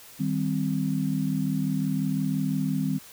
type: chord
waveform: sine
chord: C minor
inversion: first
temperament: equal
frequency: 155.56 / 196 / 261.6 Hz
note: Eb3 / G3 / C4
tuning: 0 / 0 / 0 cents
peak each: -28 dBFS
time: 0.19-2.99 s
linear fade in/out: 20 ms
effects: white hiss -48 dBFS RMS until 3.12 s

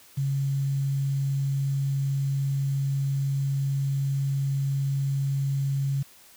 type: tone with quantisation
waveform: sine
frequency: 137.7 Hz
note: C#3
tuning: 11 cents flat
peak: -23 dBFS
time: 0.17-6.03 s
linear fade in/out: 10 ms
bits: 8
effects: white hiss -53 dBFS RMS until 6.36 s

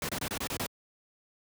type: noise bursts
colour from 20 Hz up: pink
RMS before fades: -33 dBFS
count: 7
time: 0.02-0.665 s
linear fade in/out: 2 ms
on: 69 ms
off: 27 ms
effects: high-pass 80 Hz 12 dB/octave

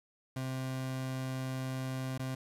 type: tone with dropouts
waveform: 30% pulse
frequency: 130.81 Hz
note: C3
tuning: in tune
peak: -32 dBFS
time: 0.36-2.35 s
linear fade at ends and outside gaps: 5 ms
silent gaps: 2.179-2.194 s
effects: resampled to 32000 Hz + 10-bit

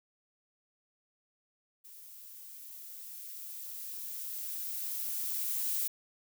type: noise with level ramp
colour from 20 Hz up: violet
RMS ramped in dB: -52 to -32 dBFS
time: 1.84-5.88 s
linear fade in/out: 10 ms
effects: none

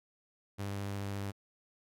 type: tone with vibrato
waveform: sawtooth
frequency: 99.8 Hz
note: G2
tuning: 32 cents sharp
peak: -32 dBFS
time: 0.58-1.32 s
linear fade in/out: 20 ms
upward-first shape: sine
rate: 14 Hz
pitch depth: 13 cents each way
effects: AAC 64 kbps

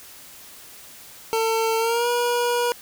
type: tone with pitch glide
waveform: 25% pulse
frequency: 449.4 to 481.7 Hz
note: A4 to B4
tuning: +37 to -43 cents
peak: -16 dBFS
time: 1.33-2.72 s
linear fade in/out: 0 ms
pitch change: +120 cents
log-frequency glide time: 1.78-2.08 s
effects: white hiss -44 dBFS RMS until 2.81 s

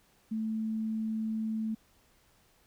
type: tone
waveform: sine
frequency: 220 Hz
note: A3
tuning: in tune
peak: -30 dBFS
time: 0.31-1.75 s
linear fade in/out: 10 ms
effects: pink hiss -66 dBFS RMS until 2.66 s

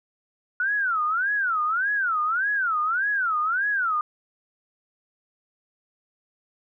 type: tone with vibrato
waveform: sine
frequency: 1430 Hz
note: F6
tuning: 41 cents sharp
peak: -21 dBFS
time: 0.6-4.01 s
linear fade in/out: 2 ms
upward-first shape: sine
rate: 1.7 Hz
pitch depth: 280 cents each way
effects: none

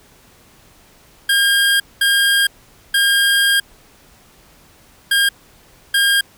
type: tone bursts at uneven times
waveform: 25% pulse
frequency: 1613 Hz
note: G6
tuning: 49 cents sharp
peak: -8 dBFS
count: 5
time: 1.29-1.8 / 2.01-2.47 / 2.94-3.6 / 5.11-5.29 / 5.94-6.21 s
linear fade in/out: 5 ms
effects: pink hiss -49 dBFS RMS until 6.37 s

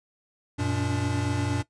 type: tone cluster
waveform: square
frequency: 93.5 / 118.1 / 288.9 Hz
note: F#2 / A#2 / D4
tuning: +19 / +23 / -28 cents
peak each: -30 dBFS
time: 0.58-1.63 s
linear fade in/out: 20 ms
effects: noise-tail reverb RT60 0.1 s tail -17 dB re dry + resampled to 22050 Hz

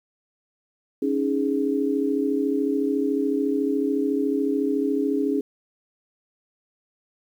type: chord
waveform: sine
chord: C# suspended second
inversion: none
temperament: equal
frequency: 277.2 / 311.1 / 415.3 Hz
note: C#4 / D#4 / G#4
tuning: 0 / 0 / 0 cents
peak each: -23 / -27 / -25 dBFS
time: 1.02-5.41 s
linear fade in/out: 5 ms
effects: 9-bit

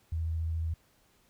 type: tone with vibrato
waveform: sine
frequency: 81.3 Hz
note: E2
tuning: 23 cents flat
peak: -29 dBFS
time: 0.12-0.74 s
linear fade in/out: 5 ms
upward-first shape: sine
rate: 14 Hz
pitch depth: 14 cents each way
effects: pink hiss -67 dBFS RMS until 1.29 s

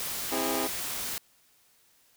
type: noise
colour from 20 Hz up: white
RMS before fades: -34 dBFS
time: 0-1.18 s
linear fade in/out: 0 ms
type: chord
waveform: 20% pulse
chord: C augmented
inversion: none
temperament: just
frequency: 261.6 / 327 / 408.8 Hz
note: C4 / E4 / G#4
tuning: 0 / -14 / -27 cents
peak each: -28 dBFS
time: 0.31-0.68 s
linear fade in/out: 20 ms
effects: white hiss -64 dBFS RMS until 2.16 s

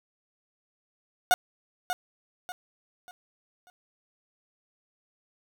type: tone with echo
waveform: 30% pulse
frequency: 725 Hz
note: F#5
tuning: 35 cents flat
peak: -15 dBFS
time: 1.31-1.34 s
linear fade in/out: 0 ms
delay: 590 ms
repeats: 4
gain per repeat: -9 dB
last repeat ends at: 3.7 s
effects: none

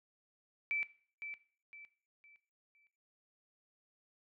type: tone with echo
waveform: sine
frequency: 2321 Hz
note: D7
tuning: 21 cents flat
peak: -32 dBFS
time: 0.71-0.83 s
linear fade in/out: 0 ms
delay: 510 ms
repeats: 4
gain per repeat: -9 dB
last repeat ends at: 2.87 s
effects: noise-tail reverb RT60 0.5 s tail -18 dB re dry

